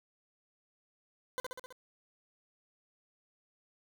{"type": "tone with echo", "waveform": "20% pulse", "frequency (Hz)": 509, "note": "C5", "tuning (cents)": -48, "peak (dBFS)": -29, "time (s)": [1.38, 1.4], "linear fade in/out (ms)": 0, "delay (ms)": 65, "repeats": 5, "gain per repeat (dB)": -3, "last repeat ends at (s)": 1.725, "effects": []}